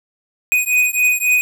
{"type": "beating tone pair", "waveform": "square", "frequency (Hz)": [2489, 2492.7], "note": ["D#7", "D#7"], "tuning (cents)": [0, 3], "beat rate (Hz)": 3.7, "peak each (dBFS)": -17, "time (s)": [0.52, 1.41], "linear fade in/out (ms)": 0, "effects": ["8-bit"]}